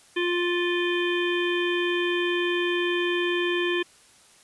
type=harmonic tone with a mistuned harmonic; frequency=351 Hz; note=F4; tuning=9 cents sharp; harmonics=1 / 3 / 5 / 7 / 9 / 10; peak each=-24 / -35 / -30 / -32 / -33 / -40 dBFS; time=0.16-3.83 s; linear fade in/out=10 ms; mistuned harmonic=9; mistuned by=-24 cents; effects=white hiss -55 dBFS RMS until 4.43 s + resampled to 24000 Hz